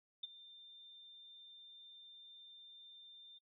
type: tone with ADSR envelope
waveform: sine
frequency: 3591 Hz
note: A7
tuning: 35 cents sharp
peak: -38 dBFS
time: 0.23-3.39 s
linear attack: 8 ms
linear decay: 20 ms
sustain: -17 dB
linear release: 16 ms
effects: noise-tail reverb RT60 0.1 s tail -23 dB re dry